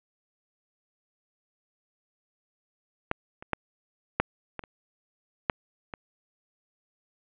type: clicks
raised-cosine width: 0.5 ms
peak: -10 / -26 / -10 / -6 / -19 / -28 / -7 / -21 dBFS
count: 8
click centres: 3.114 / 3.425 / 3.533 / 4.2 / 4.593 / 4.638 / 5.498 / 5.938 s
effects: resampled to 8000 Hz + 8-bit